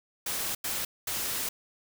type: noise bursts at uneven times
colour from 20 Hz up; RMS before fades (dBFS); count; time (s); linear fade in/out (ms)
white; -32; 3; 0.26-0.55 / 0.64-0.85 / 1.07-1.49; 5
effects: none

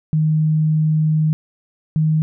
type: tone pair in turn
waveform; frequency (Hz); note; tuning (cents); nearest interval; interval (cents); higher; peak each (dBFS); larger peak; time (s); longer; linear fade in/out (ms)
sine; 155.56 / 156.28; D#3 / D#3; 0 / +8; unison; 8; second; -13; neither; 0.13-1.33 / 1.96-2.22; first; 0
effects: none

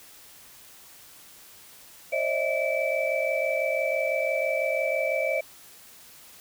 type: tone cluster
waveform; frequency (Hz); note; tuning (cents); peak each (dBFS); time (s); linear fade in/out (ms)
sine; 537 / 607 / 653 / 2313; C5 / D#5 / E5 / D7; +45 / -43 / -17 / -27; -29; 2.12-5.41; 10
effects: white hiss -50 dBFS RMS until 6.4 s

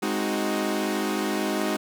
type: chord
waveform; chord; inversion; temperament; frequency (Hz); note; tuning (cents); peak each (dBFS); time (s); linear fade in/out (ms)
sawtooth; Ab dominant seventh; none; equal; 207.7 / 261.6 / 311.1 / 370; Ab3 / C4 / Eb4 / Gb4; 0 / 0 / 0 / 0; -25 / -29 / -25 / -26; 0.02-1.77; 10
effects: none

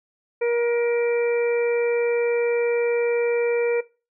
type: harmonic tone with a mistuned harmonic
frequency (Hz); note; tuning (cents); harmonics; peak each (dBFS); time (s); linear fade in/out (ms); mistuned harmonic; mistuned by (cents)
474; A#4; +29; 1 / 2 / 3 / 4 / 5; -19 / -35 / -38 / -38 / -33; 0.41-3.81; 10; 5; -18
effects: noise-tail reverb RT60 0.3 s tail -19 dB re dry

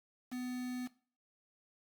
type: tone with quantisation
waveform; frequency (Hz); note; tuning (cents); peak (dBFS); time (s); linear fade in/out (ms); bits
triangle; 250; B3; +21; -36; 0.31-0.88; 20; 8
effects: noise-tail reverb RT60 0.4 s tail -18 dB re dry

